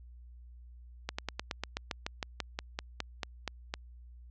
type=slowing click train; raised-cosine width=0.2 ms; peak=-16 dBFS; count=17; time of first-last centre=1.09-3.739 s; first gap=95 ms; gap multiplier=1.07; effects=added 60 Hz sine -49 dBFS peak until 4.3 s + low-pass 6000 Hz 12 dB/octave